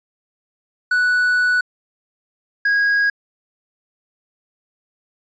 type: tone pair in turn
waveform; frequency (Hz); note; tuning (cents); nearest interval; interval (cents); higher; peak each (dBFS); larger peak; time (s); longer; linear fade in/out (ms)
triangle; 1480 / 1645.2; F#6 / G#6; 0 / -17; major second; 183; second; -12; neither; 0.91-1.61 / 2.65-3.1; first; 5
effects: resampled to 16000 Hz